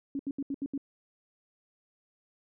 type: tone bursts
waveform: sine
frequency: 277.2 Hz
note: C#4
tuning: in tune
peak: -30 dBFS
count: 6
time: 0.15-0.778 s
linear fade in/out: 2 ms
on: 43 ms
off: 74 ms
effects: none